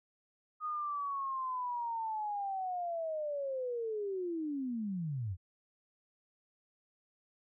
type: linear sweep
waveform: sine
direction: down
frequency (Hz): 1244.5 to 83.2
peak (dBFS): -34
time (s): 0.6-5.37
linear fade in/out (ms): 50
effects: none